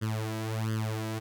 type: tone with flanger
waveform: sawtooth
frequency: 110 Hz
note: A2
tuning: in tune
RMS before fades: -32 dBFS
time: 0.01-1.2 s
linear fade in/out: 20 ms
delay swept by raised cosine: 0.62 to 3.12 ms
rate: 1.4 Hz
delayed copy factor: +0.95
effects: none